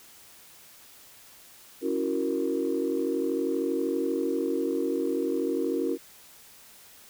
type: chord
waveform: sine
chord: F# dominant seventh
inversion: second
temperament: equal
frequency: 277.2 / 329.6 / 370 / 466.2 Hz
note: C#4 / E4 / F#4 / A#4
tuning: 0 / 0 / 0 / 0 cents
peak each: -30 dBFS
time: 1.81-5.98 s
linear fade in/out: 50 ms
effects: tanh soft clip ceiling -16 dBFS + white hiss -52 dBFS RMS until 7.09 s